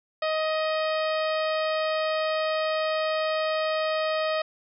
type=harmonic tone; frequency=627 Hz; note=D#5; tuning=13 cents sharp; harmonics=1 / 2 / 3 / 4 / 5 / 6 / 7 / 8; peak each=-25 / -31 / -35 / -37 / -39 / -41 / -42 / -43 dBFS; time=0.22-4.42 s; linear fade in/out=5 ms; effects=none